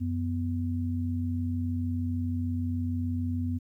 sine tone pair together, 91.5 / 247.9 Hz, F#2 / B3, -19 / +7 cents, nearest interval octave + perfect fourth, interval 1726 cents, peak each -29 / -31 dBFS, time 0-3.59 s, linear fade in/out 20 ms, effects 11-bit

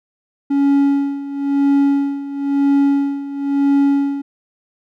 triangle tone with tremolo, 280 Hz, C#4, 18 cents sharp, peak -8 dBFS, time 0.5-4.22 s, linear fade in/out 10 ms, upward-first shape sine, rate 0.99 Hz, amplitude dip 80%, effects none

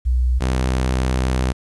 sine / sawtooth tone pair in turn, 62 / 63.93 Hz, B1 / C2, +7 / -40 cents, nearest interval minor second, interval 53 cents, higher second, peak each -14 / -13 dBFS, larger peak second, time 0.05-0.4 / 0.4-1.53 s, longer second, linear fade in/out 20 ms, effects resampled to 24000 Hz + 9-bit

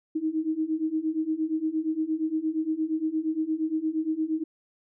sine beating tone pair, 310.8 / 319.4 Hz, D#4 / D#4, -2 / +45 cents, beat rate 8.6 Hz, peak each -29 / -27 dBFS, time 0.15-4.44 s, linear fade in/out 10 ms, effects none

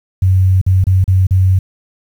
sine tone with dropouts, 93.8 Hz, F#2, 24 cents sharp, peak -7 dBFS, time 0.22-1.59 s, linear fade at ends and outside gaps 5 ms, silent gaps 0.615-0.664 / 0.841-0.868 / 1.042-1.078 / 1.269-1.308 s, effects 7-bit

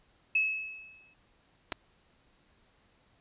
sine tone with exponential decay, 2587 Hz, E7, 33 cents flat, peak -22 dBFS, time 0.35-1.14 s, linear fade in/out 5 ms, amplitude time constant 170 ms
clicks, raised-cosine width 0.3 ms, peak -18 dBFS, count 2, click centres 1.721 / 1.724 s
effects pink hiss -67 dBFS RMS until 3.2 s + resampled to 8000 Hz

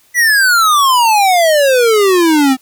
square exponential sweep, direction down, 1991 to 255 Hz, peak -8 dBFS, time 0.14-2.57 s, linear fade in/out 50 ms, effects white hiss -51 dBFS RMS until 2.61 s

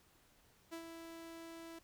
sawtooth tone with ADSR envelope, 330.6 Hz, E4, 5 cents sharp, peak -39 dBFS, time 0.71-1.79 s, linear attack 24 ms, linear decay 87 ms, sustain -6 dB, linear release 6 ms, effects pink hiss -69 dBFS RMS until 1.83 s

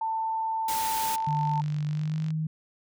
sine tone, 891 Hz, A5, 22 cents sharp, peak -26 dBFS, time 0.01-1.61 s, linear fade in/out 5 ms
white noise, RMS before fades -33 dBFS, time 0.68-1.16 s, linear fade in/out 5 ms
click train, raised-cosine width 0.2 ms, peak -28 dBFS, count 71, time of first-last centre 0.85-2.305 s, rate 48.1 Hz
sine tone with pitch glide, 150 to 157.09 Hz, D3 to D#3, +37 to +17 cents, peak -26 dBFS, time 1.27-2.47 s, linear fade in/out 5 ms, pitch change +80 cents, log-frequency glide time 1.88-2.2 s
effects none

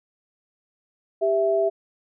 sine tone pair together, 395.1 / 659.1 Hz, G4 / E5, +14 / 0 cents, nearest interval major sixth, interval 886 cents, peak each -22 / -20 dBFS, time 1.21-1.7 s, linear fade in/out 20 ms, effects none

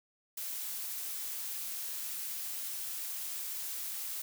blue noise, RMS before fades -39 dBFS, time 0.37-4.22 s, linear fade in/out 5 ms, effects none

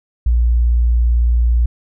sine tone, 59 Hz, A#1, 22 cents sharp, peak -10 dBFS, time 0.26-1.66 s, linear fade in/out 5 ms, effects none

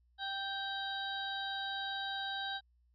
harmonic tone with a mistuned harmonic, 784 Hz, G5, in tune, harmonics 1 / 2 / 4 / 5 / 6, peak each -41 / -41 / -48 / -41 / -52 dBFS, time 0.18-2.61 s, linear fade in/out 50 ms, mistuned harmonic 5, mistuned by -40 cents, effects added 60 Hz sine -67 dBFS peak until 2.94 s

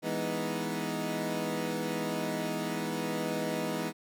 20% pulse chord, E major seventh, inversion none, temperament equal, 164.81 / 207.7 / 246.9 / 311.1 Hz, E3 / G#3 / B3 / D#4, 0 / 0 / 0 / 0 cents, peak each -32 dBFS, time 0.02-3.93 s, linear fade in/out 50 ms, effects none

